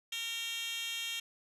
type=tone with high-pass filter; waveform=10% pulse; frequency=460 Hz; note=A#4; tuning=23 cents flat; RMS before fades=-38 dBFS; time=0.12-1.2 s; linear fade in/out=5 ms; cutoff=3300 Hz; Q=3.4; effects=resampled to 32000 Hz